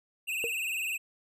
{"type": "tone with vibrato", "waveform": "square", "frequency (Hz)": 2637, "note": "E7", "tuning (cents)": 0, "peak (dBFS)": -31, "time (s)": [0.27, 0.98], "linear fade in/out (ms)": 20, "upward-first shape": "triangle", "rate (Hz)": 20, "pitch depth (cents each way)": 120}
{"type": "tone with exponential decay", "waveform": "sine", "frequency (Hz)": 465.2, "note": "A#4", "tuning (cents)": -4, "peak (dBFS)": -27, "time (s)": [0.44, 0.53], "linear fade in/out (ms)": 0, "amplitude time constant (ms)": 19}
{"effects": []}